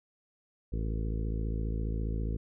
harmonic tone with a mistuned harmonic, 54.8 Hz, A1, 6 cents flat, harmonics 1 / 2 / 3 / 4 / 5 / 6 / 7 / 8 / 9, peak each -31 / -37 / -41 / -43 / -45 / -47 / -48 / -49 / -50 dBFS, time 0.72-2.37 s, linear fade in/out 10 ms, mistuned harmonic 9, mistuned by -47 cents, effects none

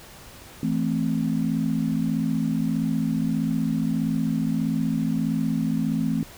sine chord, A minor, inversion second, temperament equal, 164.81 / 220 / 261.6 Hz, E3 / A3 / C4, 0 / 0 / 0 cents, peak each -26 / -25 / -26 dBFS, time 0.63-6.23 s, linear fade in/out 2 ms, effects pink hiss -45 dBFS RMS until 6.37 s

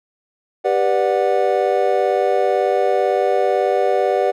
triangle chord, G major seventh, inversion none, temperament just, 392 / 490 / 588 / 735 Hz, G4 / B4 / D5 / F#5, 0 / -14 / +2 / -12 cents, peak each -18 dBFS, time 0.64-4.32 s, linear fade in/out 20 ms, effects none

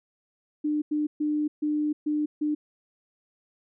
sine tone bursts at uneven times, 300 Hz, D4, 37 cents sharp, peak -23 dBFS, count 6, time 0.64-0.82 / 0.91-1.07 / 1.2-1.48 / 1.62-1.93 / 2.06-2.26 / 2.41-2.55 s, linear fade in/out 10 ms, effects none

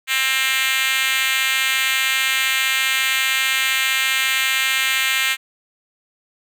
5% pulse tone with high-pass filter, 264.8 Hz, C4, 21 cents sharp, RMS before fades -19 dBFS, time 0.07-5.37 s, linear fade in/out 50 ms, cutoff 2100 Hz, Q 1.4, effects none

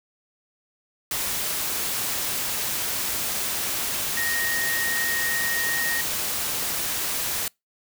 sine tone in noise, 1864.7 Hz, A#6, in tune, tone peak -25 dBFS, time 4.17-6.01 s, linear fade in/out 2 ms, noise white, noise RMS -27 dBFS, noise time 1.11-7.48 s, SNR -1 dB, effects noise-tail reverb RT60 0.2 s tail -26 dB re dry

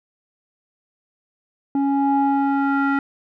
square tone with low-pass filter sweep, 277.2 Hz, C#4, in tune, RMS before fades -19 dBFS, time 1.75-2.99 s, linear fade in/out 2 ms, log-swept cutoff 610 to 1600 Hz, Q 3.4, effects none

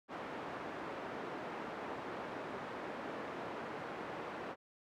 pink band-pass noise, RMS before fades -44 dBFS, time 0.08-4.56 s, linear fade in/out 50 ms, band 280 to 1500 Hz, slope 12 dB/octave, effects none

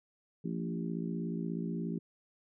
harmonic tone with a mistuned harmonic, 56.6 Hz, A1, 50 cents sharp, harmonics 3 / 4 / 5 / 6 / 7, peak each -36 / -39 / -42 / -44 / -45 dBFS, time 0.44-1.99 s, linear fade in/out 10 ms, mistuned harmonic 3, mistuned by +19 cents, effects none

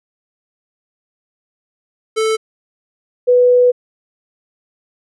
square / sine tone pair in turn, 440 / 493.9 Hz, A4 / B4, 0 / 0 cents, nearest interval major second, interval 200 cents, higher second, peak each -14 / -7 dBFS, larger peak second, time 2.16-2.37 / 3.27-3.72 s, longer second, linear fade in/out 20 ms, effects resampled to 24000 Hz

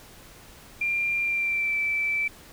sine tone with pitch glide, 2386 to 2323 Hz, D7 to D7, +27 to -20 cents, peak -23 dBFS, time 0.81-2.28 s, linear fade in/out 5 ms, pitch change -47 cents, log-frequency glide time 1.21-1.78 s, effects pink hiss -49 dBFS RMS until 2.52 s

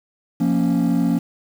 triangle chord, Bb minor, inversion second, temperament equal, 174.61 / 233.1 / 277.2 Hz, F3 / Bb3 / Db4, 0 / 0 / 0 cents, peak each -17 dBFS, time 0.4-1.19 s, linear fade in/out 10 ms, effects tanh soft clip ceiling -10 dBFS + 7-bit

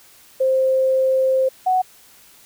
sine tone pair in turn, 525 / 742.5 Hz, C5 / F#5, +6 / +6 cents, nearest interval tritone, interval 600 cents, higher second, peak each -14 dBFS, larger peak neither, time 0.4-1.49 / 1.66-1.82 s, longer first, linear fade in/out 10 ms, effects white hiss -49 dBFS RMS until 2.45 s

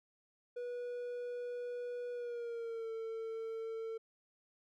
triangle tone with pitch glide, 487.2 to 449.4 Hz, B4 to A4, -24 to +37 cents, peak -37 dBFS, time 0.56-3.98 s, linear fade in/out 10 ms, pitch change -139 cents, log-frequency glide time 2.12-2.9 s, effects none

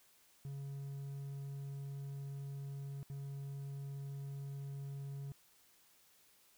triangle tone bursts at uneven times, 139 Hz, C#3, 5 cents sharp, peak -40 dBFS, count 2, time 0.45-3.03 / 3.1-5.32 s, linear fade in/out 0 ms, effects white hiss -68 dBFS RMS until 6.57 s

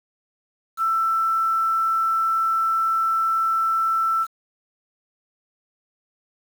sine tone with quantisation, 1331 Hz, E6, 16 cents sharp, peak -18 dBFS, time 0.77-4.27 s, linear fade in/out 50 ms, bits 7, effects none

